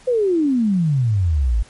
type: exponential sweep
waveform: sine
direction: down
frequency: 520 to 50.3 Hz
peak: -14 dBFS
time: 0.07-1.63 s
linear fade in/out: 10 ms
effects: pink hiss -48 dBFS RMS until 1.69 s + MP3 48 kbps

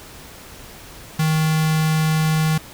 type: tone with notch filter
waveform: square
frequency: 157.2 Hz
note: D#3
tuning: 18 cents sharp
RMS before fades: -18 dBFS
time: 1.19-2.58 s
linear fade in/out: 5 ms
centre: 390 Hz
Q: 0.64
effects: pink hiss -40 dBFS RMS until 2.73 s

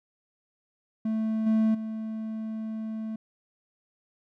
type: tone with level steps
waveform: triangle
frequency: 220 Hz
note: A3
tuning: in tune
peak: -23 / -18 / -29 dBFS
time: 1.05-3.16 s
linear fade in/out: 5 ms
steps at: 1.46 / 1.74 s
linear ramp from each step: 10 ms
effects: none

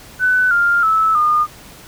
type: tone with pitch steps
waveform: sine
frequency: 1500 / 1399.5 / 1305.8 / 1218.4 Hz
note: F#6 / F6 / E6 / D#6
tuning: +23 / +3 / -17 / -37 cents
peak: -11 dBFS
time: 0.19-1.47 s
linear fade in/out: 50 ms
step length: 320 ms
effects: pink hiss -40 dBFS RMS until 1.87 s

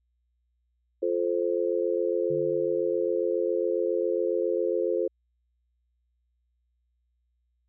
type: chord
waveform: sine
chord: F major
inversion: none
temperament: just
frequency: 349.2 / 436.5 / 523.8 Hz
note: F4 / A4 / C5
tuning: 0 / -14 / +2 cents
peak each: -28 dBFS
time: 1.02-5.08 s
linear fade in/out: 10 ms
type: tone with exponential decay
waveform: sine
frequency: 150.5 Hz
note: D3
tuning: 43 cents sharp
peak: -35 dBFS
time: 2.3-3.59 s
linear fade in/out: 5 ms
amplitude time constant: 280 ms
effects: added 60 Hz sine -70 dBFS peak until 7.68 s

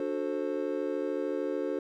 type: chord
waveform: triangle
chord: D dominant seventh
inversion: none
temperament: just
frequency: 293.7 / 367.1 / 440.5 / 528.6 Hz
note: D4 / F#4 / A4 / C5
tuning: 0 / -14 / +2 / +18 cents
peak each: -33 dBFS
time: 0-1.79 s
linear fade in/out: 2 ms
effects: none

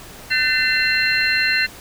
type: tone cluster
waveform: sine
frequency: 1524 / 1783 / 2054 / 2710 / 4164 Hz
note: G6 / A6 / C7 / E7 / C8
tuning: -49 / +22 / -33 / +47 / -9 cents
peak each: -22 dBFS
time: 0.3-1.67 s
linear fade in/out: 20 ms
effects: pink hiss -39 dBFS RMS until 1.8 s

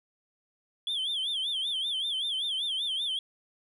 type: tone with vibrato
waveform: sine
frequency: 3322 Hz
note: G#7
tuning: in tune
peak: -26 dBFS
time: 0.87-3.19 s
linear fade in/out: 2 ms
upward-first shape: sine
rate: 5.2 Hz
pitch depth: 150 cents each way
effects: tanh soft clip ceiling -27 dBFS

